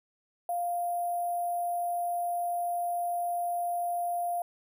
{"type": "tone with sample-and-hold", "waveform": "sine", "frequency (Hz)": 698.5, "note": "F5", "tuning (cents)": 0, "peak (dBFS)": -28, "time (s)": [0.49, 4.42], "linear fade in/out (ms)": 2, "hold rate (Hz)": 11025, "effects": []}